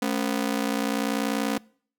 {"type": "ring-modulated tone", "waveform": "sawtooth", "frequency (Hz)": 246.9, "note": "B3", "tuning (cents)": 0, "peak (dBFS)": -17, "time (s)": [0.02, 1.58], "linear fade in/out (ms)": 0, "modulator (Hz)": 30.2, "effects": ["noise-tail reverb RT60 0.5 s tail -24 dB re dry"]}